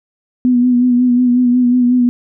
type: tone with vibrato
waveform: sine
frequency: 246.9 Hz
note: B3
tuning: in tune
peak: -8 dBFS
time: 0.45-2.09 s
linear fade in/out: 0 ms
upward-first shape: sine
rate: 5.5 Hz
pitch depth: 34 cents each way
effects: none